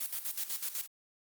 blue noise with tremolo, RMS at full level -35 dBFS, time 0-0.87 s, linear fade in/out 10 ms, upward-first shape square, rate 8 Hz, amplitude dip 70%, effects Opus 32 kbps

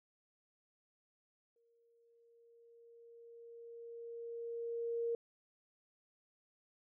sine tone with exponential growth, 466.2 Hz, A#4, in tune, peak -33 dBFS, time 1.56-5.15 s, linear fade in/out 2 ms, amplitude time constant 780 ms, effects none

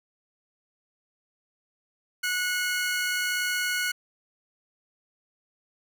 sawtooth tone pair together, 1467 / 2170 Hz, F#6 / C#7, -15 / -37 cents, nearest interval perfect fifth, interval 678 cents, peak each -23 / -28 dBFS, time 2.23-3.92 s, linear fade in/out 10 ms, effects none

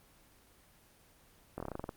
slowing click train, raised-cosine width 1 ms, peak -24 dBFS, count 10, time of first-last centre 1.58-1.892 s, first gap 22 ms, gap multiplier 1.11, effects pink hiss -63 dBFS RMS until 1.96 s + Opus 24 kbps

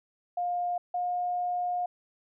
sine tone pair in turn, 708 / 714.2 Hz, F5 / F5, +23 / +39 cents, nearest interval unison, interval 16 cents, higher second, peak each -27 dBFS, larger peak neither, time 0.37-0.78 / 0.94-1.86 s, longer second, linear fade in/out 5 ms, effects none

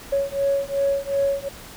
sine beating tone pair, 554.4 / 557.1 Hz, C#5 / C#5, 0 / +9 cents, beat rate 2.7 Hz, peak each -22 dBFS, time 0.12-1.49 s, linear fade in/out 10 ms, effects tanh soft clip ceiling -12 dBFS + pink hiss -41 dBFS RMS until 1.76 s

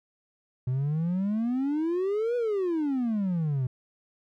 triangle exponential two-way sweep, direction up then down, 123.47 to 493.9 to 123.47 Hz, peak -22 dBFS, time 0.67-3.67 s, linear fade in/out 5 ms, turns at 2.36 s, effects tanh soft clip ceiling -18 dBFS

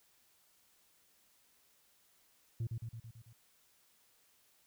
sine tone with echo, 114.4 Hz, A#2, 32 cents flat, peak -31 dBFS, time 2.6-2.67 s, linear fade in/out 5 ms, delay 110 ms, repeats 6, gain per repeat -4 dB, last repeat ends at 3.33 s, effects tanh soft clip ceiling -33 dBFS + white hiss -70 dBFS RMS until 4.66 s

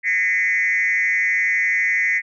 sine tone with frequency modulation, 2022 Hz, B6, 40 cents sharp, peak -15 dBFS, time 0.03-2.22 s, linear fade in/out 50 ms, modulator 183 Hz, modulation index 1.1, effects tanh soft clip ceiling -12 dBFS

